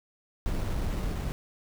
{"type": "noise with sample-and-hold", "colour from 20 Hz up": "brown", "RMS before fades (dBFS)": -30, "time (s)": [0.46, 1.32], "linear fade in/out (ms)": 0, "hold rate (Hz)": 4900, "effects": []}